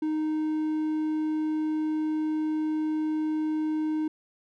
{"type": "tone", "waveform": "triangle", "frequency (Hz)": 310, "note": "D#4", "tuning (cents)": -6, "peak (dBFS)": -23, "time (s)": [0.02, 4.08], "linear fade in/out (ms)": 5, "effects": []}